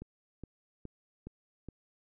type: click train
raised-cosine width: 3 ms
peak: -30 dBFS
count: 5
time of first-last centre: 0.02-1.687 s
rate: 2.4 Hz
effects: none